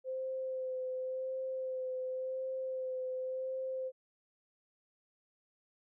sine tone with vibrato, 518 Hz, C5, 17 cents flat, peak -35 dBFS, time 0.04-3.92 s, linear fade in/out 50 ms, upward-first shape sine, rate 0.91 Hz, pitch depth 17 cents each way, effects none

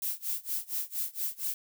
violet noise with tremolo, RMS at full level -31 dBFS, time 0.02-1.54 s, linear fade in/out 2 ms, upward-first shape sine, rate 4.3 Hz, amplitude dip 95%, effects none

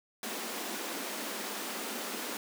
pink high-pass noise, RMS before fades -38 dBFS, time 0.23-2.37 s, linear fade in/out 2 ms, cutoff 200 Hz, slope 96 dB/octave, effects none

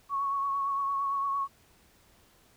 sine tone with vibrato, 1108.7 Hz, C#6, in tune, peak -27 dBFS, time 0.09-1.48 s, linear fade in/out 50 ms, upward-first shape triangle, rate 8.8 Hz, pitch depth 30 cents each way, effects pink hiss -62 dBFS RMS until 2.56 s

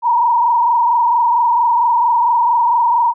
sine tone with frequency modulation, 949 Hz, A#5, 31 cents sharp, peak -10 dBFS, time 0.02-3.14 s, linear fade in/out 50 ms, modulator 24.4 Hz, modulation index 1.6, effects none

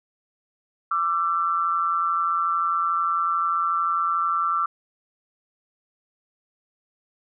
sine tone pair together, 1172 / 1343.2 Hz, D6 / E6, -4 / +32 cents, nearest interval major second, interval 236 cents, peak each -23 dBFS, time 0.91-4.66 s, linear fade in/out 5 ms, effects none

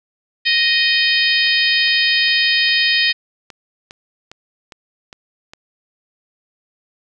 harmonic tone, 622 Hz, D#5, 1 cent flat, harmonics 3 / 4 / 5 / 6 / 7 / 8, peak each -18 / -19 / -20 / -21 / -21 / -22 dBFS, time 0.45-3.13 s, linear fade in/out 20 ms
click train, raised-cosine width 0.2 ms, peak -19 dBFS, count 11, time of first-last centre 1.47-5.535 s, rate 2.46 Hz
effects none

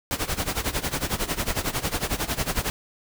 pink noise with tremolo, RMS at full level -24 dBFS, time 0.11-2.7 s, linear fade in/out 0 ms, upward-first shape sine, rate 11 Hz, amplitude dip 85%, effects none

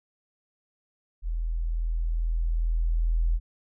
sine tone with level ramp, 41.2 Hz, E1, in tune, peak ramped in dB -26 to -20 dBFS, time 1.22-3.4 s, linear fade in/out 50 ms, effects none

